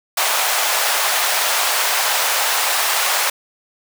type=high-pass noise; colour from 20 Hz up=pink; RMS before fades=-18 dBFS; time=0.17-3.3 s; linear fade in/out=5 ms; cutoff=660 Hz; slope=24 dB/octave; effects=none